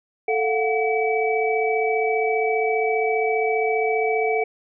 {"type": "tone cluster", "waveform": "sine", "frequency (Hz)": [440.2, 700, 735, 2290], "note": ["A4", "F5", "F#5", "D7"], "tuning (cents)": [1, 4, -12, -44], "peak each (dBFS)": [-21, -28, -25, -26], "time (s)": [0.28, 4.44], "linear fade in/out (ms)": 5, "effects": []}